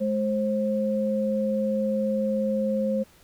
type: tone pair together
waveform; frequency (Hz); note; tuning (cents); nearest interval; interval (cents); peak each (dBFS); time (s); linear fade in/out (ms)
sine; 211.5 / 531; G#3 / C5; +32 / +25; octave + major third; 1593; -25; 0-3.04; 20
effects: pink hiss -56 dBFS RMS until 3.23 s